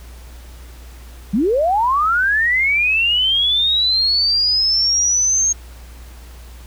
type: linear sweep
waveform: sine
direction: up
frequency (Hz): 177.1 to 6500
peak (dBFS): -13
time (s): 1.33-5.53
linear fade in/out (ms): 10
effects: added 60 Hz sine -35 dBFS peak until 6.66 s + pink hiss -45 dBFS RMS until 6.66 s